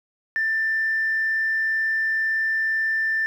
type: tone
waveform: sine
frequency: 1779 Hz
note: A6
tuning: 19 cents sharp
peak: -19 dBFS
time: 0.36-3.26 s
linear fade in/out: 0 ms
effects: tanh soft clip ceiling -15 dBFS + 9-bit